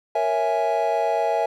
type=chord; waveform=triangle; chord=A# half-diminished seventh; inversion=none; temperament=equal; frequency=466.2 / 554.4 / 659.3 / 830.6 Hz; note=A#4 / C#5 / E5 / G#5; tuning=0 / 0 / 0 / 0 cents; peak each=-25 / -26 / -21 / -22 dBFS; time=0.15-1.46 s; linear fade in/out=5 ms; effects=none